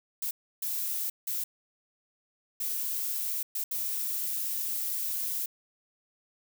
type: noise bursts at uneven times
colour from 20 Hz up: violet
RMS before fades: -32 dBFS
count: 6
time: 0.22-0.31 / 0.62-1.1 / 1.27-1.44 / 2.6-3.43 / 3.55-3.64 / 3.71-5.46 s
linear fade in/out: 5 ms
effects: none